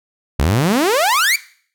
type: exponential sweep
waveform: sawtooth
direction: up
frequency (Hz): 61.9 to 2400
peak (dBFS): -9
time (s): 0.39-1.36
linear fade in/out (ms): 5
effects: noise-tail reverb RT60 0.5 s tail -18 dB re dry